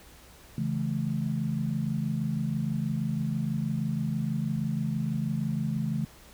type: chord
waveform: sine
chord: A major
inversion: first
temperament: equal with one note detuned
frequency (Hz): 138.59 / 164.81 / 216.1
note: C#3 / E3 / A3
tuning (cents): 0 / 0 / -31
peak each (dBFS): -31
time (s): 0.58-6.05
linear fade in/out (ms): 2
effects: added 60 Hz sine -56 dBFS peak until 6.33 s + pink hiss -53 dBFS RMS until 6.33 s